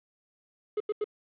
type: tone bursts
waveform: triangle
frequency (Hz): 421.9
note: G#4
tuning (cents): +27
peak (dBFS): -24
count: 3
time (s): 0.77-1.043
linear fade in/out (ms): 5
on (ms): 33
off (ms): 87
effects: resampled to 8000 Hz + 9-bit